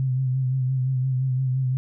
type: tone with vibrato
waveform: sine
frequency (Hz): 130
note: C3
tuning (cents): -11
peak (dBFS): -20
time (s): 0-1.77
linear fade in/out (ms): 0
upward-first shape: sine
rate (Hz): 5.8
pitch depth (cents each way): 41
effects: none